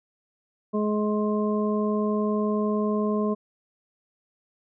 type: harmonic tone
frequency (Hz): 210.9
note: G#3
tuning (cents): +27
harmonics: 1 / 2 / 3 / 5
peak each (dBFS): -24 / -27 / -32 / -33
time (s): 0.73-3.35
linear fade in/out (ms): 20
effects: none